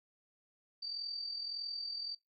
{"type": "tone with amplitude modulation", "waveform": "sine", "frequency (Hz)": 4630, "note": "D8", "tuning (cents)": -25, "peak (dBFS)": -36, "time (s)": [0.82, 2.15], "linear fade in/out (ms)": 10, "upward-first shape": "sine", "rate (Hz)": 41.7, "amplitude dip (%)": 55, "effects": ["noise-tail reverb RT60 0.2 s tail -20 dB re dry"]}